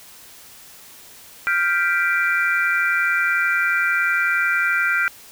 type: chord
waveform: sine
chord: G dominant seventh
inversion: third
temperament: equal with one note detuned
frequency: 1396.9 / 1568 / 1975.5 / 2360 Hz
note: F6 / G6 / B6 / D7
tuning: 0 / 0 / 0 / +8 cents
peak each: -20 / -22 / -25 / -24 dBFS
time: 1.47-5.08 s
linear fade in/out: 0 ms
effects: white hiss -44 dBFS RMS until 5.31 s